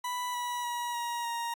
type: tone with pitch steps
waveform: 40% pulse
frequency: 987.8 / 974.8 / 961.9 / 949.2 / 936.7 Hz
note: B5 / B5 / B5 / A#5 / A#5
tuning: 0 / -23 / -46 / +31 / +8 cents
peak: -31 dBFS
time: 0.04-1.54 s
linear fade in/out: 5 ms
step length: 300 ms
effects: AAC 64 kbps